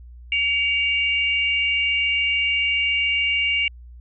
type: tone pair together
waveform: sine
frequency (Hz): 2267 / 2794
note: C#7 / F7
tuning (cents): +38 / 0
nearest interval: major third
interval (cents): 362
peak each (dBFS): -21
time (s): 0.32-3.68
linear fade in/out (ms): 2
effects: added 60 Hz sine -39 dBFS peak until 4 s